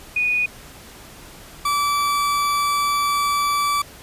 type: tone pair in turn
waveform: sine / 40% pulse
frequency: 2470 / 1157 Hz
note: D#7 / D6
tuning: -13 / -26 cents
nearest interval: octave + minor second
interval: 1313 cents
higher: first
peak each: -17 dBFS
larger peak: neither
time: 0.16-0.46 / 1.65-3.82 s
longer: second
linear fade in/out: 5 ms
effects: pink hiss -42 dBFS RMS until 4.02 s + resampled to 32000 Hz